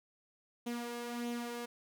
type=tone with flanger; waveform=sawtooth; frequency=238.7 Hz; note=A#3; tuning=41 cents sharp; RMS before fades=-40 dBFS; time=0.66-1.66 s; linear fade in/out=10 ms; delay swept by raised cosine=0.3 to 2.4 ms; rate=1.6 Hz; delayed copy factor=+0.5; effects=none